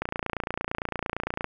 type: click train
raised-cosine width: 0.5 ms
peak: -13 dBFS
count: 42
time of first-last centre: 0.02-1.444 s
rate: 28.8 Hz
effects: none